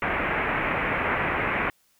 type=low-pass noise; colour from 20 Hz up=white; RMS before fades=-26 dBFS; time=0.02-1.7 s; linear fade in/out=2 ms; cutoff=2400 Hz; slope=48 dB/octave; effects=white hiss -65 dBFS RMS until 1.99 s